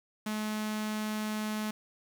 sawtooth tone with notch filter, 214.3 Hz, A3, 45 cents flat, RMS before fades -34 dBFS, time 0.26-1.71 s, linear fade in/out 5 ms, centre 480 Hz, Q 1.5, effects 9-bit

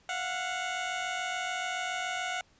15% pulse tone pair together, 687 / 734 Hz, F5 / F#5, -29 / -14 cents, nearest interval minor second, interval 115 cents, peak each -32 / -26 dBFS, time 0.09-2.41 s, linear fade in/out 2 ms, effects pink hiss -64 dBFS RMS until 2.59 s + resampled to 16000 Hz

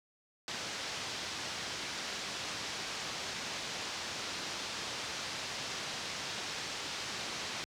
white low-pass noise, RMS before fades -40 dBFS, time 0.48-7.64 s, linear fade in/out 0 ms, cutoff 5800 Hz, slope 24 dB/octave, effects high-pass 80 Hz 12 dB/octave

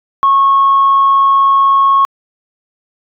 sine tone, 1096 Hz, C#6, 20 cents flat, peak -5 dBFS, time 0.23-2.05 s, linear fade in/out 0 ms, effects tanh soft clip ceiling -2 dBFS

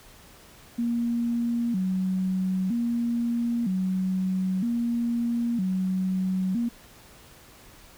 sine tone with vibrato, 210 Hz, G#3, 19 cents sharp, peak -23 dBFS, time 0.78-6.69 s, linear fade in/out 10 ms, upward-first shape square, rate 0.52 Hz, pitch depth 200 cents each way, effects pink hiss -51 dBFS RMS until 7.97 s

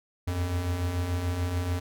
square beating tone pair, 82.41 / 89.31 Hz, E2 / F2, 0 / +39 cents, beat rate 6.9 Hz, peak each -36 / -28 dBFS, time 0.27-1.8 s, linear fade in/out 10 ms, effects none

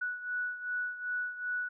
sine beating tone pair, 1474 / 1476.6 Hz, F#6 / F#6, -7 / -4 cents, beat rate 2.6 Hz, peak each -34 / -39 dBFS, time 0.01-1.69 s, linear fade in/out 10 ms, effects none

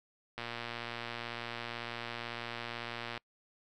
click train, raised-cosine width 0.3 ms, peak -23 dBFS, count 331, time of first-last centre 0.38-3.177 s, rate 118 Hz, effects noise-tail reverb RT60 0.1 s tail -26 dB re dry

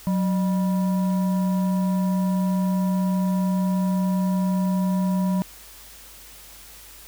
sine tone with frequency modulation, 185 Hz, F#3, in tune, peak -19 dBFS, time 0.07-5.42 s, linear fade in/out 0 ms, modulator 790 Hz, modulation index 0.38, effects added 50 Hz sine -51 dBFS peak until 7.07 s + white hiss -45 dBFS RMS until 7.07 s

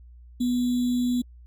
sine tone with sample-and-hold, 245.7 Hz, B3, 9 cents flat, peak -21 dBFS, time 0.4-1.22 s, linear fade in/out 10 ms, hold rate 3675 Hz, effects added 60 Hz sine -45 dBFS peak until 1.46 s + Opus 48 kbps

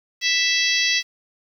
harmonic tone, 659.3 Hz, E5, in tune, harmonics 3 / 4 / 5 / 6 / 7 / 8 / 9, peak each -23 / -24 / -25 / -26 / -26 / -27 / -28 dBFS, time 0.21-1.03 s, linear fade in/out 50 ms, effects 8-bit

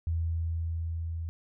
sine tone with level ramp, 82.6 Hz, E2, 4 cents sharp, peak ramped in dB -26 to -32 dBFS, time 0.07-1.29 s, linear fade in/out 0 ms, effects none

